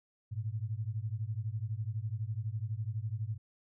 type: beating tone pair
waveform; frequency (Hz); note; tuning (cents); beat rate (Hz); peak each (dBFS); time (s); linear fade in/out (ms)
sine; 103.83 / 115.83; G#2 / A#2; 0 / -11; 12; -36 / -37; 0.31-3.38; 20
effects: none